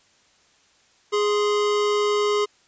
square tone pair together, 415.3 / 1046.5 Hz, G#4 / C6, 0 / 0 cents, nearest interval octave + major third, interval 1600 cents, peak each -20 / -29 dBFS, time 1.12-2.46 s, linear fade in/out 20 ms, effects white hiss -59 dBFS RMS until 2.67 s + resampled to 16000 Hz

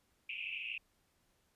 white band-pass noise, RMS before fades -42 dBFS, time 0.29-0.78 s, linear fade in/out 5 ms, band 2400 to 2800 Hz, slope 96 dB/octave, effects pink hiss -75 dBFS RMS until 1.55 s + resampled to 32000 Hz

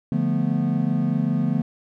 triangle chord, B half-diminished seventh, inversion first, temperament equal with one note detuned, 146.83 / 174.61 / 220 / 245 Hz, D3 / F3 / A3 / B3, 0 / 0 / 0 / -14 cents, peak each -23 dBFS, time 0.12-1.62 s, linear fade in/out 2 ms, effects none

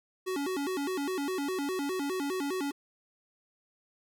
square tone with vibrato, 324.8 Hz, E4, 26 cents flat, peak -31 dBFS, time 0.26-2.72 s, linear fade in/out 20 ms, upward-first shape square, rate 4.9 Hz, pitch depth 240 cents each way, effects none

